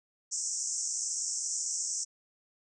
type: band-pass noise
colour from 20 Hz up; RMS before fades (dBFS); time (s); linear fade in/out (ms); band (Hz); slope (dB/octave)
white; -34; 0.31-2.05; 20; 5500 to 8100; 96
effects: none